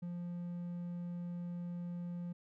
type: tone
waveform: triangle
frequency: 174.61 Hz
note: F3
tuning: in tune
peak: -37 dBFS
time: 0.02-2.33 s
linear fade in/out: 10 ms
effects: none